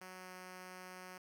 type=tone with pitch glide; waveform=5% pulse; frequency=185 to 183.83 Hz; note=F#3 to F#3; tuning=0 to -11 cents; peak=-38 dBFS; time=0.01-1.18 s; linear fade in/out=5 ms; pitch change=-11 cents; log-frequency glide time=0.15-0.3 s; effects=none